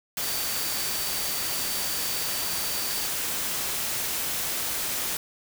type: tone in noise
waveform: sine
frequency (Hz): 4605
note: D8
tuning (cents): -35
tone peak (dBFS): -36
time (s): 0.22-3.07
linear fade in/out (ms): 2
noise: white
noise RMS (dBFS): -29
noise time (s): 0.17-5.17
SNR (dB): -10
effects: none